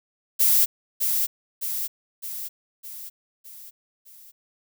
violet noise with echo, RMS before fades -18 dBFS, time 0.39-0.66 s, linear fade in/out 20 ms, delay 610 ms, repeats 6, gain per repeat -5 dB, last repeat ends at 4.32 s, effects none

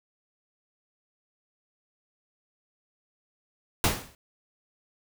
pink noise with exponential decay, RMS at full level -20 dBFS, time 3.84-4.15 s, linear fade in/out 1 ms, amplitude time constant 67 ms, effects none

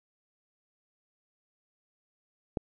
click, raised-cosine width 2 ms, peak -16 dBFS, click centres 2.572 s, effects none

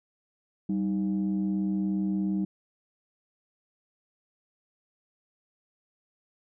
sine tone pair together, 194.01 / 311.1 Hz, G3 / D#4, -18 / 0 cents, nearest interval minor sixth, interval 818 cents, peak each -25 / -30 dBFS, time 0.69-2.45 s, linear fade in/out 5 ms, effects tanh soft clip ceiling -20 dBFS

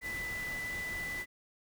sine tone in noise, 1991 Hz, B6, 14 cents sharp, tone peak -36 dBFS, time 0.01-1.26 s, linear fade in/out 50 ms, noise pink, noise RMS -45 dBFS, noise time 0.01-1.26 s, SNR +6 dB, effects none

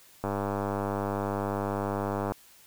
click train, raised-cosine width 1 ms, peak -16 dBFS, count 209, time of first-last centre 0.24-2.32 s, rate 100 Hz, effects white hiss -56 dBFS RMS until 2.66 s

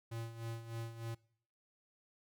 square tone with tremolo, 114.8 Hz, A#2, 26 cents flat, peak -40 dBFS, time 0.11-1.15 s, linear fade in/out 10 ms, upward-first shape sine, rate 3.3 Hz, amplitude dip 70%, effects noise-tail reverb RT60 0.6 s tail -23 dB re dry

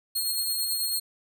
15% pulse tone with tremolo, 4272 Hz, C8, 35 cents sharp, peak -18 dBFS, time 0.15-1 s, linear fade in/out 10 ms, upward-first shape sine, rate 9.1 Hz, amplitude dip 30%, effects none

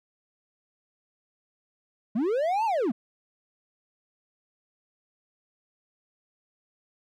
triangle linear two-way sweep, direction up then down, 196 to 930 to 196 Hz, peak -21 dBFS, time 2.15-2.92 s, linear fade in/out 10 ms, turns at 2.65 s, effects none

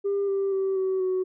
sine tone with pitch steps, 399.5 / 392.4 / 385.4 / 378.6 / 371.9 Hz, G4 / G4 / G4 / F#4 / F#4, +33 / +2 / -29 / +40 / +9 cents, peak -21 dBFS, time 0.04-1.24 s, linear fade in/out 20 ms, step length 240 ms, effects tanh soft clip ceiling -20 dBFS

